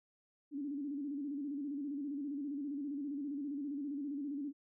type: tone with vibrato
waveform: sine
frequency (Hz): 284.6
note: C#4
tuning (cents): +46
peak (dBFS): -37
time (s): 0.51-4.53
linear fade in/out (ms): 50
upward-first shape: square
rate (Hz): 15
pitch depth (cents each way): 70
effects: none